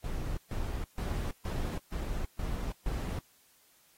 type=noise bursts; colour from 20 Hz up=brown; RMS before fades=-34 dBFS; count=7; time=0.04-3.19 s; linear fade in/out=2 ms; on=330 ms; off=140 ms; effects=white hiss -65 dBFS RMS until 3.97 s + AAC 48 kbps